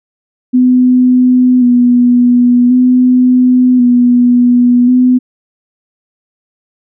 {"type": "tone with vibrato", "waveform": "sine", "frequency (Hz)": 248, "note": "B3", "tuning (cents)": 7, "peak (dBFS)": -4, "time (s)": [0.53, 5.19], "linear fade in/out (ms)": 20, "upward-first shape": "square", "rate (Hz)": 0.46, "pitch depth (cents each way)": 25, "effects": []}